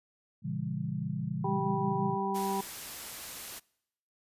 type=chord; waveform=sine; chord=A# diminished seventh; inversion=none; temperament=just; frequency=116.54 / 139.85 / 167.82 / 201.4 Hz; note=A#2 / C#3 / E3 / G3; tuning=0 / +16 / +31 / +47 cents; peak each=-40 / -36 / -36 / -38 dBFS; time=0.42-2.18 s; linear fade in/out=50 ms
type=harmonic tone; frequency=195.5 Hz; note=G3; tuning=4 cents flat; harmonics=1 / 2 / 4 / 5; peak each=-35 / -35 / -35 / -35 dBFS; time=1.44-2.61 s; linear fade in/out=5 ms
type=noise; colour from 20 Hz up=white; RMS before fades=-42 dBFS; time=2.34-3.6 s; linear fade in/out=20 ms
effects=noise-tail reverb RT60 0.8 s tail -25 dB re dry + resampled to 32000 Hz